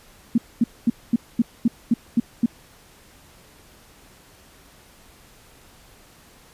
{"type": "tone bursts", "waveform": "sine", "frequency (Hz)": 233.1, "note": "A#3", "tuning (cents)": 0, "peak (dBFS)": -13, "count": 9, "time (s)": [0.35, 2.46], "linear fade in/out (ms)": 5, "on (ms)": 30, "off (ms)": 230, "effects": ["pink hiss -51 dBFS RMS until 6.53 s", "resampled to 32000 Hz"]}